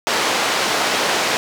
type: band-pass noise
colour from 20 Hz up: pink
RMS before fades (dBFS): -19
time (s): 0.07-1.37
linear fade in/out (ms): 0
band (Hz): 430 to 6000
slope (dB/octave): 12
effects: none